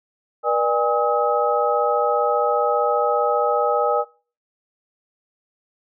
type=tone cluster; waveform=sine; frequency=482 / 597 / 815 / 1275 Hz; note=B4 / D5 / G#5 / D#6; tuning=-42 / +28 / -33 / +42 cents; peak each=-22 dBFS; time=0.43-4.05 s; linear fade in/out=50 ms; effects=noise-tail reverb RT60 0.4 s tail -23 dB re dry